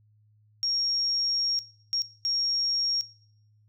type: tone bursts at uneven times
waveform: sine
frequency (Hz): 5570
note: F8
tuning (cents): -5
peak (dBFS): -24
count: 3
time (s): 0.63-1.59 / 1.93-2.02 / 2.25-3.01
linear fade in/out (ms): 0
effects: noise-tail reverb RT60 0.7 s tail -21 dB re dry + added 106 Hz sine -59 dBFS peak until 3.68 s